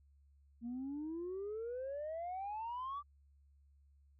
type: exponential sweep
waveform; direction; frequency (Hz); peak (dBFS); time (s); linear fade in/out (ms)
sine; up; 229.5 to 1181; -38; 0.61-3.03; 50
effects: tanh soft clip ceiling -37 dBFS + added 70 Hz sine -64 dBFS peak until 4.19 s